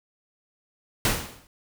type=noise with exponential decay; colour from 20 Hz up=pink; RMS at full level=-19 dBFS; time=1.05-1.47 s; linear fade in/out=1 ms; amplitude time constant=90 ms; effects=none